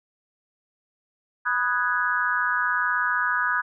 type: chord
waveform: sine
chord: G# minor seventh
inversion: first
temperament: equal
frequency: 987.8 / 1244.5 / 1480 / 1661.2 Hz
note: B5 / D#6 / F#6 / G#6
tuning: 0 / 0 / 0 / 0 cents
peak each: -29 / -27 / -25 / -26 dBFS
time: 1.45-3.62 s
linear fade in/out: 20 ms
effects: none